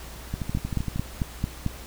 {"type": "two click trains", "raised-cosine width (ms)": 5, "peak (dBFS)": [-16, -12], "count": [9, 6], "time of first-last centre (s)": [[0.34, 0.96], [0.55, 1.664]], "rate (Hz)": [12.9, 4.49], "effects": ["added 60 Hz sine -42 dBFS peak until 1.86 s", "pink hiss -43 dBFS RMS until 1.86 s"]}